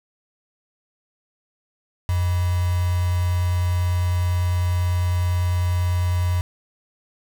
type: tone with quantisation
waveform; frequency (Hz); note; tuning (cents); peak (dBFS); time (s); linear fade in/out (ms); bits
sine; 89; F2; +33; -18; 2.09-6.41; 0; 5
effects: none